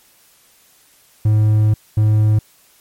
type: tone bursts at uneven times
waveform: triangle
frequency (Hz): 107.2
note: A2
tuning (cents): -45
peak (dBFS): -8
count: 2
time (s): 1.25-1.74 / 1.97-2.39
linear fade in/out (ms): 5
effects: white hiss -52 dBFS RMS until 2.8 s + MP3 64 kbps